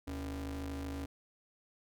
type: ring-modulated tone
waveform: 45% pulse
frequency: 101.3 Hz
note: G#2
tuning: 43 cents flat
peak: -35 dBFS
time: 0.07-1.06 s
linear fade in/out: 10 ms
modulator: 176 Hz
effects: none